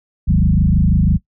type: tone with frequency modulation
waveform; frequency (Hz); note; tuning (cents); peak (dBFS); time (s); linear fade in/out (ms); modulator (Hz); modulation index
sine; 116.54; A#2; 0; -10; 0.27-1.18; 20; 26.1; 3.1
effects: noise-tail reverb RT60 0.1 s tail -19 dB re dry